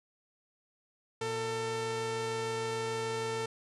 sawtooth tone pair together, 118.63 / 447.9 Hz, A#2 / A4, +31 / +31 cents, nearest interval octave + major seventh, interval 2300 cents, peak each -37 / -29 dBFS, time 1.21-3.46 s, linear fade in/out 5 ms, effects resampled to 22050 Hz

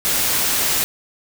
white noise, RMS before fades -19 dBFS, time 0.05-0.84 s, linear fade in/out 0 ms, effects none

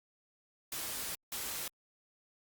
white noise bursts at uneven times, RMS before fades -39 dBFS, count 2, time 0.72-1.15 / 1.32-1.68 s, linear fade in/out 2 ms, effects Opus 48 kbps

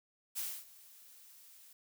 blue noise with ADSR envelope, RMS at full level -37 dBFS, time 0.35-1.73 s, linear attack 31 ms, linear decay 260 ms, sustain -21 dB, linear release 4 ms, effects none

